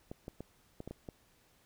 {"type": "clicks", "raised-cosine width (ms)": 2, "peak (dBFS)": -29, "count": 7, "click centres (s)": [0.115, 0.281, 0.406, 0.804, 0.876, 0.91, 1.088], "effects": ["pink hiss -68 dBFS RMS until 1.65 s"]}